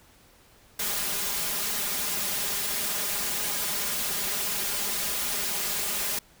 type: noise with comb filter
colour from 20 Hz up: white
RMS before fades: -29 dBFS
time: 0.79-6.19 s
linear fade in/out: 5 ms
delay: 4.9 ms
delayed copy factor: +0.95
effects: pink hiss -57 dBFS RMS until 6.4 s